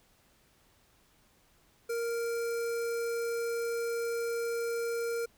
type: tone with notch filter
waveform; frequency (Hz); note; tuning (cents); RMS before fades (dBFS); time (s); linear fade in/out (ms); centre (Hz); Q
square; 466.2; A#4; 0; -33; 1.89-5.26; 10; 3300; 1.6
effects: pink hiss -66 dBFS RMS until 5.37 s